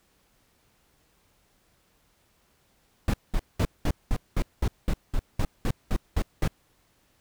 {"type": "noise bursts", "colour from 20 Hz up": "brown", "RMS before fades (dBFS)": -23, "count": 14, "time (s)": [3.08, 6.478], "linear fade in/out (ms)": 2, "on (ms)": 57, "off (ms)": 200, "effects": ["pink hiss -66 dBFS RMS until 7.2 s"]}